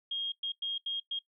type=tone bursts at uneven times; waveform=sine; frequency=3245 Hz; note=G#7; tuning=41 cents flat; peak=-31 dBFS; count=5; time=0.11-0.32 / 0.43-0.52 / 0.62-0.78 / 0.86-1 / 1.11-1.19 s; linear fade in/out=5 ms; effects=noise-tail reverb RT60 0.1 s tail -19 dB re dry